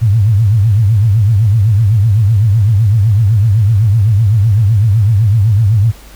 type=tone with vibrato; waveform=sine; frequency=106.1 Hz; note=G#2; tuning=38 cents sharp; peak=-6 dBFS; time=0.01-5.92 s; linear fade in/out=20 ms; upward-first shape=triangle; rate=7.9 Hz; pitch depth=220 cents each way; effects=added 50 Hz sine -36 dBFS peak until 6.15 s + pink hiss -39 dBFS RMS until 6.15 s